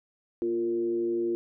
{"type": "tone with frequency modulation", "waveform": "sine", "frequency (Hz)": 349.2, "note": "F4", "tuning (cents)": 0, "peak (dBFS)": -25, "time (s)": [0.42, 1.35], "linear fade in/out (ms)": 0, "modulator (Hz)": 112, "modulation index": 0.48, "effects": []}